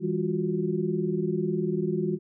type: tone cluster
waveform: sine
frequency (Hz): 162.6 / 200.9 / 351 / 371.1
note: E3 / G3 / F4 / F#4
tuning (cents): -23 / +43 / +9 / +5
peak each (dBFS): -30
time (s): 0-2.19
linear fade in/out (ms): 50
effects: none